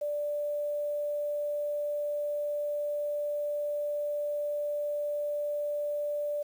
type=tone with quantisation; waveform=sine; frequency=587.3 Hz; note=D5; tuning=in tune; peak=-29 dBFS; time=0.01-6.43 s; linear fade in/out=10 ms; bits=9; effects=none